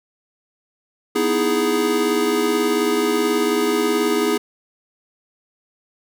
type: chord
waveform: square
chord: E major seventh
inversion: second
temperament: equal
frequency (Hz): 246.9 / 311.1 / 329.6 / 415.3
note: B3 / D#4 / E4 / G#4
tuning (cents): 0 / 0 / 0 / 0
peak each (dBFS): -25 / -25 / -25 / -20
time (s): 1.15-4.38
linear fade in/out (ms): 10
effects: none